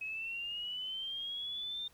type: linear sweep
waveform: sine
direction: up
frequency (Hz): 2548 to 3625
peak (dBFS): -37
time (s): 0.01-1.88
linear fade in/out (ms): 5
effects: pink hiss -65 dBFS RMS until 1.93 s